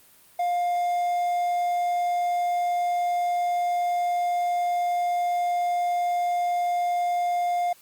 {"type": "tone with quantisation", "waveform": "triangle", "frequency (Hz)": 705, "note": "F5", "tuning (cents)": 16, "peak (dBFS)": -20, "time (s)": [0.39, 7.73], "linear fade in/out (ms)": 5, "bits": 8, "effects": ["white hiss -55 dBFS RMS until 7.81 s", "Opus 32 kbps"]}